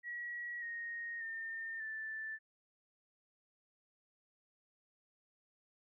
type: tone with pitch steps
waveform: sine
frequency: 1918 / 1864.5 / 1812.4 / 1761.9 Hz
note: A#6 / A#6 / A#6 / A6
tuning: +49 / 0 / -49 / +2 cents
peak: -40 dBFS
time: 0.03-2.39 s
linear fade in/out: 50 ms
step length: 590 ms
effects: none